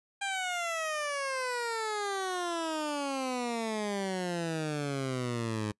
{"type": "exponential sweep", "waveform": "15% pulse", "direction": "down", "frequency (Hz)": [803, 104], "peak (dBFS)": -25, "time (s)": [0.21, 5.72], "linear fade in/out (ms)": 10, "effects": ["noise-tail reverb RT60 0.1 s tail -25 dB re dry", "resampled to 24000 Hz"]}